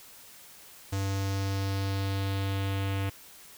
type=tone with low-pass filter sweep; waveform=square; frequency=97.7 Hz; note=G2; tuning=5 cents flat; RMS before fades=-30 dBFS; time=0.92-3.1 s; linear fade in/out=10 ms; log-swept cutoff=7000 to 2800 Hz; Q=2.1; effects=white hiss -51 dBFS RMS until 3.57 s